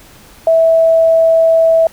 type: tone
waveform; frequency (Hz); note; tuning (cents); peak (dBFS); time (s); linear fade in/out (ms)
sine; 654; E5; -14; -6; 0.47-1.87; 2
effects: pink hiss -41 dBFS RMS until 1.92 s